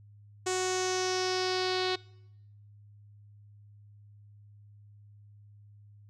sawtooth tone with low-pass filter sweep, 370 Hz, F#4, in tune, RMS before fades -30 dBFS, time 0.46-1.96 s, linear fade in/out 10 ms, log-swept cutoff 7400 to 4100 Hz, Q 4.1, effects noise-tail reverb RT60 0.9 s tail -24 dB re dry + added 103 Hz sine -52 dBFS peak until 6.09 s

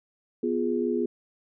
sine chord, F diminished, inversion second, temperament equal, 246.9 / 349.2 / 415.3 Hz, Cb4 / F4 / Ab4, 0 / 0 / 0 cents, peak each -28 dBFS, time 0.43-1.06 s, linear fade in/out 5 ms, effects none

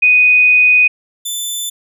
sine / 15% pulse tone pair in turn, 2489 / 3520 Hz, D#7 / A7, 0 / 0 cents, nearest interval tritone, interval 600 cents, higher second, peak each -6 / -12 dBFS, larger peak first, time 0.02-0.88 / 1.25-1.7 s, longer first, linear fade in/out 10 ms, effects none

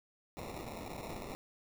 violet noise with sample-and-hold, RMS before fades -44 dBFS, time 0.37-1.35 s, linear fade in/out 0 ms, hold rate 1575 Hz, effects none

